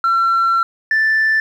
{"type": "tone pair in turn", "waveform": "sine", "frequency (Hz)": [1355, 1763.7], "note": ["E6", "A6"], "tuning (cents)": [47, 4], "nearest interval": "perfect fourth", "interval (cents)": 457, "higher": "second", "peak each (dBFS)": -10, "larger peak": "neither", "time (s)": [[0.04, 0.63], [0.91, 1.4]], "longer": "first", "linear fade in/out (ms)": 2, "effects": ["tanh soft clip ceiling -10 dBFS", "8-bit"]}